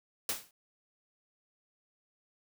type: noise with exponential decay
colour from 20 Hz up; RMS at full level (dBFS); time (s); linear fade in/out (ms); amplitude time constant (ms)
white; -29; 0.29-0.51; 2; 46
effects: none